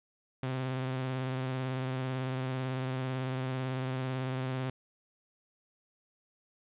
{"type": "tone with vibrato", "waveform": "sawtooth", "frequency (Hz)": 130, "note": "C3", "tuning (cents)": -11, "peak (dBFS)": -28, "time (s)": [0.43, 4.7], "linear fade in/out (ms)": 2, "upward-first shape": "triangle", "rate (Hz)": 18, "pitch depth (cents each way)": 36, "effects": ["resampled to 8000 Hz", "10-bit"]}